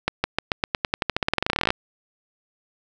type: accelerating click train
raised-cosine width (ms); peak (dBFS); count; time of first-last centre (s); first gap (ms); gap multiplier
0.3; -4; 27; 0.08-1.705; 160; 0.91
effects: none